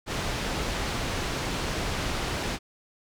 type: low-pass noise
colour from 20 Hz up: pink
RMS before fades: -30 dBFS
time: 0.06-2.59 s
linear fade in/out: 50 ms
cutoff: 5900 Hz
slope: 12 dB/octave
effects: none